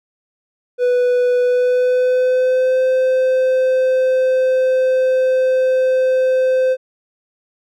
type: tone with pitch glide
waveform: triangle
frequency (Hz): 493.9 to 516.7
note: B4 to C5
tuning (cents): 0 to -22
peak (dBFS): -10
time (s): 0.78-6.77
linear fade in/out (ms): 50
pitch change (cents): +78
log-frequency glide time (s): 1.42-2.82
effects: none